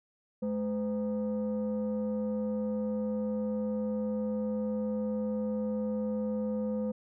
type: tone pair together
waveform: sine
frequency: 213.1 / 508.7 Hz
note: G#3 / C5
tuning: +45 / -49 cents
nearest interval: octave + minor third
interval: 1506 cents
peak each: -29 / -32 dBFS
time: 0.42-6.92 s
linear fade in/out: 10 ms
effects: tanh soft clip ceiling -26 dBFS